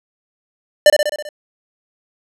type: tone with echo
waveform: square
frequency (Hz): 596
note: D5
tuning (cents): +25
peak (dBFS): -5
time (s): 0.86-0.9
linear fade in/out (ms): 2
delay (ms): 65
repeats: 6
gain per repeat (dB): -4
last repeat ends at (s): 1.29
effects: low-pass 11000 Hz 12 dB/octave